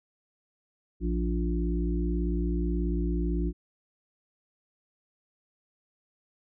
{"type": "harmonic tone with a mistuned harmonic", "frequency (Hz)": 58.27, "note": "A#1", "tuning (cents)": 0, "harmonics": [1, 3, 5, 6], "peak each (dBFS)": [-27, -32, -34, -35], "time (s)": [1, 3.53], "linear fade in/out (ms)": 50, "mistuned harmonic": 1, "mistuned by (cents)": -19, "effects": []}